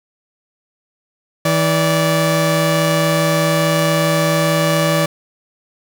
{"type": "tone pair together", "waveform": "sawtooth", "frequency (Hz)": [161.17, 580], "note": ["E3", "D5"], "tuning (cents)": [-39, -22], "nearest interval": "octave + minor seventh", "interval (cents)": 2217, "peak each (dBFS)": -12, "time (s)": [1.45, 5.06], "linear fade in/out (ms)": 5, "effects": ["7-bit"]}